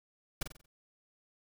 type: noise with echo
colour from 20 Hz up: pink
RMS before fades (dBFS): -33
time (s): 0.41-0.43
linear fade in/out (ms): 5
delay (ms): 46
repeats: 5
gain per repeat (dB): -7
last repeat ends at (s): 0.66
effects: none